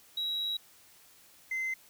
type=tone pair in turn; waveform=triangle; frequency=3866 / 2066 Hz; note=B7 / C7; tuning=-38 / -22 cents; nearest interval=major seventh; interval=1084 cents; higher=first; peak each=-28 dBFS; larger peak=neither; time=0.17-0.57 / 1.51-1.74 s; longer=first; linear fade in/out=5 ms; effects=tanh soft clip ceiling -26 dBFS + white hiss -59 dBFS RMS until 1.89 s